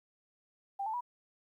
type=tone with pitch steps; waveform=sine; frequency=791 / 877.7 / 973.8 Hz; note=G5 / A5 / B5; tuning=+15 / -5 / -25 cents; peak=-33 dBFS; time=0.79-1.009 s; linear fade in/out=10 ms; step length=73 ms; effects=12-bit